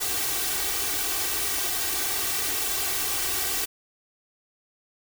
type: noise with comb filter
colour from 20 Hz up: white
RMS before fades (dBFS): -27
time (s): 0-3.66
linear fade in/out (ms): 20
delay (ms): 2.6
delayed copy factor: +0.9
effects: none